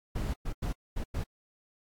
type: noise bursts at uneven times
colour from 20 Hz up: brown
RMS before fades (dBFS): -32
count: 5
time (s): 0.15-0.34 / 0.45-0.53 / 0.62-0.73 / 0.96-1.04 / 1.14-1.24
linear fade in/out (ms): 10
effects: AAC 64 kbps